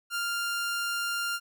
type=tone; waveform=sawtooth; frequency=1396.9 Hz; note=F6; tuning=in tune; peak=-25 dBFS; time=0.1-1.4 s; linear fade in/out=50 ms; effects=none